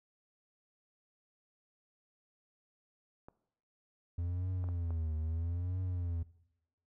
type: clicks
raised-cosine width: 1 ms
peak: -36 dBFS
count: 4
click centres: 3.285 / 4.641 / 4.688 / 4.906 s
type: tone with vibrato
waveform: triangle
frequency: 85 Hz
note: F2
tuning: 46 cents flat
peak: -31 dBFS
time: 4.18-6.23 s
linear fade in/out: 5 ms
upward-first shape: triangle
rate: 0.77 Hz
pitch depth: 160 cents each way
effects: noise-tail reverb RT60 0.8 s tail -19 dB re dry